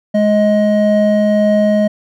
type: tone pair together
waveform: triangle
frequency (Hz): 209.9 / 627.9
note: G#3 / D#5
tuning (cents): +19 / +16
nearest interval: octave + perfect fifth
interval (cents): 1897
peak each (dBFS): -10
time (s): 0.14-1.88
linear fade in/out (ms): 10
effects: none